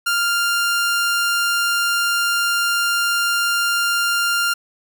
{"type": "tone", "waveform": "sawtooth", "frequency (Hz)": 1396.9, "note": "F6", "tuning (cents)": 0, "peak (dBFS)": -13, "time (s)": [0.06, 4.54], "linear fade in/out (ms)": 10, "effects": []}